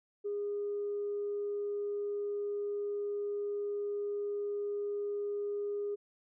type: tone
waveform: sine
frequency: 409.3 Hz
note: G#4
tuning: 25 cents flat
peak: -32 dBFS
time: 0.24-5.96 s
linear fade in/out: 20 ms
effects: tanh soft clip ceiling -28 dBFS